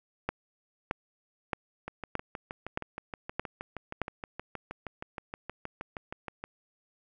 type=two click trains; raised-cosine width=0.5 ms; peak=-22 / -14 dBFS; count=30 / 7; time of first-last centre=1.88-6.44 / 0.29-4.017 s; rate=6.36 / 1.61 Hz; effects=none